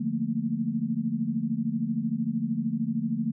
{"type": "chord", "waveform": "sine", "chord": "Bb major seventh", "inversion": "first", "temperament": "equal", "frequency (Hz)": [146.83, 174.61, 220, 233.1], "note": ["D3", "F3", "A3", "Bb3"], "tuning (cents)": [0, 0, 0, 0], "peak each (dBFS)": [-35, -35, -29, -29], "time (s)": [0, 3.32], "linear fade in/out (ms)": 10, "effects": []}